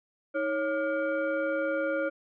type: tone with frequency modulation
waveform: sine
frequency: 551 Hz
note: C#5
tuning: 11 cents flat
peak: -26 dBFS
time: 0.34-2.1 s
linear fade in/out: 20 ms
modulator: 868 Hz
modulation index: 0.97
effects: none